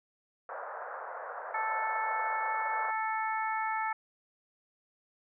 pink band-pass noise, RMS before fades -41 dBFS, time 0.49-2.91 s, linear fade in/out 2 ms, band 520 to 1600 Hz, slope 48 dB/octave
harmonic tone, 439.7 Hz, A4, 1 cent flat, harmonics 2 / 3 / 4 / 5, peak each -32 / -36 / -38 / -40 dBFS, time 1.54-3.93 s, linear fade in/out 5 ms
effects none

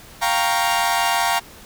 sawtooth chord, G half-diminished seventh, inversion third, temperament equal, 698.5 / 784 / 932.3 / 1108.7 Hz, F5 / G5 / Bb5 / Db6, 0 / 0 / 0 / 0 cents, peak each -19 / -20 / -17 / -23 dBFS, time 0.21-1.4 s, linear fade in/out 20 ms, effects pink hiss -43 dBFS RMS until 1.65 s

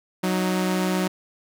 sawtooth tone pair together, 185 / 311.1 Hz, F#3 / D#4, 0 / 0 cents, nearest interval major sixth, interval 900 cents, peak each -18 / -24 dBFS, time 0.23-1.08 s, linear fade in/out 10 ms, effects none

